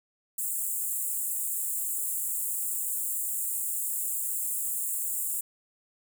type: high-pass noise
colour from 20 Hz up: pink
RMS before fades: -31 dBFS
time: 0.38-5.41 s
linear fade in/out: 5 ms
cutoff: 7300 Hz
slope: 96 dB/octave
effects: none